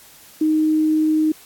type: tone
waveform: sine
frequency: 311.1 Hz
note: D#4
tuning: in tune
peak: -14 dBFS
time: 0.41-1.32 s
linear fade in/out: 5 ms
effects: white hiss -46 dBFS RMS until 1.45 s + AAC 64 kbps